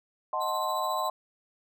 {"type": "chord", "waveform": "sine", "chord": "D# diminished seventh", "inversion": "none", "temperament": "equal", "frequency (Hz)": [622.3, 740, 880, 1046.5], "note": ["D#5", "F#5", "A5", "C6"], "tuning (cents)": [0, 0, 0, 0], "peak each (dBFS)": [-34, -34, -34, -30], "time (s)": [0.33, 1.1], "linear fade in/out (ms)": 2}
{"type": "tone with tremolo", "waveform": "sawtooth", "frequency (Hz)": 3951, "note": "B7", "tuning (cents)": 0, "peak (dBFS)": -33, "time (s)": [0.4, 1.1], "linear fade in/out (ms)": 20, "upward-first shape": "triangle", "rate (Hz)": 14, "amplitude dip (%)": 50}
{"effects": []}